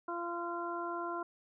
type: harmonic tone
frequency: 344 Hz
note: F4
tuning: 26 cents flat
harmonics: 1 / 2 / 3 / 4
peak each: -40 / -42 / -40 / -42 dBFS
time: 0.08-1.23 s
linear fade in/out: 5 ms
effects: none